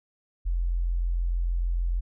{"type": "tone", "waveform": "sine", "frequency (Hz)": 43.29, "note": "F1", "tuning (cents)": -14, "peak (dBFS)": -23, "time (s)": [0.45, 2.01], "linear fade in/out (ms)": 20, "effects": []}